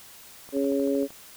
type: click train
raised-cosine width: 1 ms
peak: -32 dBFS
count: 9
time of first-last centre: 0.49-1.105 s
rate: 13 Hz
type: harmonic tone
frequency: 138.59 Hz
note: C#3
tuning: in tune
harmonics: 2 / 3 / 4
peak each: -25 / -27 / -28 dBFS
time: 0.52-1.08 s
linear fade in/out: 50 ms
effects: white hiss -48 dBFS RMS until 1.36 s